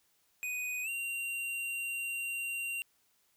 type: tone with pitch glide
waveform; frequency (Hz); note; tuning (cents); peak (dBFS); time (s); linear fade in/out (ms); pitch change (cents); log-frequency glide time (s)
square; 2489 to 2762; D#7 to F7; 0 to -20; -35; 0.43-2.82; 0; +180; 0.83-0.89
effects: white hiss -72 dBFS RMS until 3.36 s